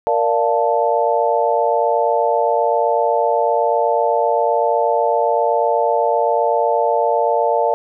sine chord, Bb major seventh, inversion none, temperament equal with one note detuned, 466.2 / 587.3 / 695.2 / 880 Hz, Bb4 / D5 / F5 / A5, 0 / 0 / -8 / 0 cents, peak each -19 dBFS, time 0.07-7.74 s, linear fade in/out 0 ms, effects none

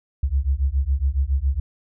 sine beating tone pair, 64.8 / 72 Hz, C2 / D2, -16 / -34 cents, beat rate 7.2 Hz, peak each -21 / -21 dBFS, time 0.23-1.6 s, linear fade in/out 5 ms, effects none

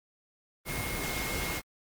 sine tone in noise, 2148 Hz, C7, 45 cents sharp, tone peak -38 dBFS, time 0.65-1.62 s, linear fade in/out 50 ms, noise pink, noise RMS -34 dBFS, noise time 0.65-1.62 s, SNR -7 dB, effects Opus 32 kbps

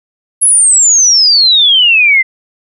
sine exponential sweep, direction down, 10780 to 2037 Hz, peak -4 dBFS, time 0.41-2.23 s, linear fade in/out 20 ms, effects none

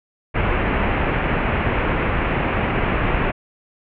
pink low-pass noise, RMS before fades -20 dBFS, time 0.34-3.32 s, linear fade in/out 20 ms, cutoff 2700 Hz, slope 48 dB/octave, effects none

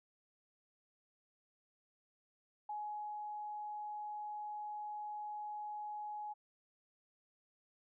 sine tone with ADSR envelope, 840 Hz, G#5, 19 cents sharp, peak -39 dBFS, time 2.69-6.34 s, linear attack 5 ms, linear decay 470 ms, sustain -2 dB, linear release 20 ms, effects none

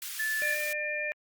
white high-pass noise, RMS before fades -38 dBFS, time 0.02-0.73 s, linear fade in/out 2 ms, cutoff 1400 Hz, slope 24 dB/octave
sine tone, 1743 Hz, A6, 17 cents flat, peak -28 dBFS, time 0.19-0.55 s, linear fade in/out 10 ms
harmonic tone, 599 Hz, D5, 34 cents sharp, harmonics 1 / 3 / 4, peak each -36 / -34 / -33 dBFS, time 0.42-1.12 s, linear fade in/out 0 ms
effects Opus 48 kbps

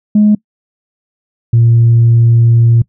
sine tone pair in turn, 210.1 / 116.56 Hz, G#3 / A#2, +20 / 0 cents, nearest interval minor seventh, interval 1020 cents, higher first, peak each -3 dBFS, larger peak neither, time 0.15-0.35 / 1.53-2.82 s, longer second, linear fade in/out 5 ms, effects noise-tail reverb RT60 0.1 s tail -24 dB re dry + tanh soft clip ceiling -1 dBFS

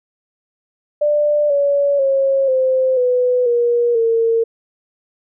sine tone with pitch steps, 592 / 566.9 / 542.9 / 519.9 / 497.8 / 476.7 / 456.5 Hz, D5 / C#5 / C#5 / C5 / B4 / A#4 / A#4, +14 / +39 / -36 / -11 / +14 / +39 / -36 cents, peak -12 dBFS, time 1.01-4.44 s, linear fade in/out 10 ms, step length 490 ms, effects none

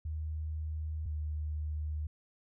sine tone pair in turn, 77.78 / 76.22 Hz, D#2 / D#2, 0 / -35 cents, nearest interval unison, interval 35 cents, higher first, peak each -34 / -33 dBFS, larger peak second, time 0.05-1.06 / 1.06-2.07 s, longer neither, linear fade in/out 5 ms, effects none

